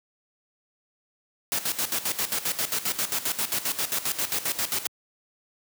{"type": "noise with tremolo", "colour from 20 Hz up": "white", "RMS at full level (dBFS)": -26, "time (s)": [1.52, 4.87], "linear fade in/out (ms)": 0, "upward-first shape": "square", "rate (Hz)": 7.5, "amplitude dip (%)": 75, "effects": ["high-pass 100 Hz 12 dB/octave"]}